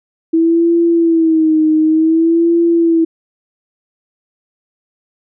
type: tone with vibrato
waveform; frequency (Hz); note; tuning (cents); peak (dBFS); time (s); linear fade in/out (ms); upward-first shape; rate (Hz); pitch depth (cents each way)
sine; 324.8; E4; -26; -8; 0.33-3.05; 10; sine; 0.55; 72
effects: none